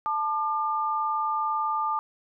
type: tone pair together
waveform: sine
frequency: 878 / 1200 Hz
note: A5 / D6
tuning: -4 / +37 cents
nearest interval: perfect fourth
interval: 541 cents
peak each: -28 / -26 dBFS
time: 0.06-1.99 s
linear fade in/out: 0 ms
effects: none